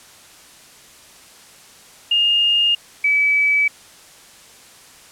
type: tone pair in turn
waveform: sine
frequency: 2832 / 2293 Hz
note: F7 / D7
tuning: +23 / -42 cents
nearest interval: major third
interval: 365 cents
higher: first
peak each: -13 dBFS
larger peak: neither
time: 2.11-2.75 / 3.04-3.68 s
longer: neither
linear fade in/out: 5 ms
effects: white hiss -45 dBFS RMS until 5.11 s + low-pass 10000 Hz 12 dB/octave